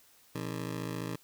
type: ring-modulated tone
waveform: 20% pulse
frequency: 146.83 Hz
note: D3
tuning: in tune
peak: -27 dBFS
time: 0.35-1.16 s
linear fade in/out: 2 ms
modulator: 27.2 Hz
effects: white hiss -62 dBFS RMS until 1.23 s